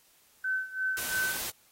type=tone with tremolo; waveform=sine; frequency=1527 Hz; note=G6; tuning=46 cents flat; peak=-26 dBFS; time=0.44-1.4 s; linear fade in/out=5 ms; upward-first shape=sine; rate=2.9 Hz; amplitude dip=85%
type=noise; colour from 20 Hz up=white; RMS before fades=-35 dBFS; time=0.97-1.5 s; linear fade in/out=0 ms
effects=white hiss -63 dBFS RMS until 1.71 s + AAC 48 kbps